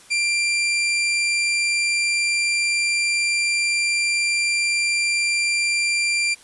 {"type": "tone", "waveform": "sawtooth", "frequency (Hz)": 2371, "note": "D7", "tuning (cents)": 16, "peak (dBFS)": -15, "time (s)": [0.1, 6.35], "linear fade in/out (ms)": 20, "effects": ["white hiss -48 dBFS RMS until 6.43 s", "resampled to 24000 Hz"]}